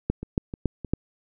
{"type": "two click trains", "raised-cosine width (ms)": 3, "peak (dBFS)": [-20, -9], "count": [3, 4], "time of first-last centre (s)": [[0.23, 0.847], [0.1, 0.936]], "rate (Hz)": [3.24, 3.59], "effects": []}